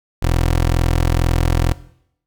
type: tone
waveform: 20% pulse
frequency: 42.17 Hz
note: E1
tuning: 40 cents sharp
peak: -9 dBFS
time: 0.22-1.73 s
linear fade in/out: 10 ms
effects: noise-tail reverb RT60 0.7 s tail -18 dB re dry